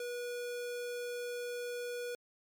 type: tone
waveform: square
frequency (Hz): 485.2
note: B4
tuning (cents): -31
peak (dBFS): -38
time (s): 0-2.15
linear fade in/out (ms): 2
effects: MP3 96 kbps